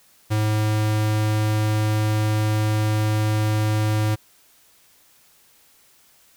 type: tone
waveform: square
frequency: 107.3 Hz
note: A2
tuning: 43 cents flat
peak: -19 dBFS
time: 0.3-4.16 s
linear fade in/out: 20 ms
effects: white hiss -56 dBFS RMS until 6.36 s